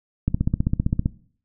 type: click train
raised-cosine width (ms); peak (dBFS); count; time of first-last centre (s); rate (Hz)
5; -7; 13; 0.28-1.059; 15.4
effects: noise-tail reverb RT60 0.5 s tail -19 dB re dry